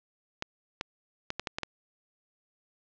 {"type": "clicks", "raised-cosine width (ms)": 0.2, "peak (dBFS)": -14, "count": 7, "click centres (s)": [0.424, 0.811, 1.304, 1.396, 1.472, 1.585, 1.633], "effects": ["low-pass 5000 Hz 12 dB/octave"]}